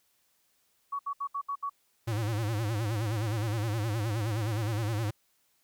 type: tone bursts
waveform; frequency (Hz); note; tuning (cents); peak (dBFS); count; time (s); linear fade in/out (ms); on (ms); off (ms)
sine; 1124; C#6; +24; -30; 6; 0.92-1.697; 10; 72; 69
type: tone with vibrato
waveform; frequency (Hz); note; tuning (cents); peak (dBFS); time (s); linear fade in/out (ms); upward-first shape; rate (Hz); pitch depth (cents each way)
square; 109.2; A2; -13; -29; 2.07-5.11; 10; sine; 9.6; 130
effects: white hiss -71 dBFS RMS until 5.63 s